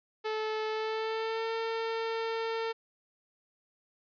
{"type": "tone with pitch glide", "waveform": "sawtooth", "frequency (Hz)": [434.6, 452.3], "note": ["A4", "A4"], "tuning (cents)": [-21, 48], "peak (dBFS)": -27, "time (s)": [0.24, 2.73], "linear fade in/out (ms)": 20, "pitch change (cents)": 69, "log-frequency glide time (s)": [0.68, 1.53], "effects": ["resampled to 11025 Hz"]}